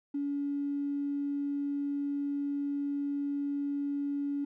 triangle tone, 284.2 Hz, C#4, 43 cents sharp, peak -26 dBFS, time 0.14-4.45 s, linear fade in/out 10 ms, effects tanh soft clip ceiling -28 dBFS

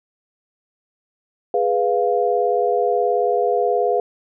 sine chord, F diminished, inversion first, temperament equal, 415.3 / 493.9 / 698.5 Hz, Ab4 / Cb5 / F5, 0 / 0 / 0 cents, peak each -20 dBFS, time 1.54-4 s, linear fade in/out 2 ms, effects none

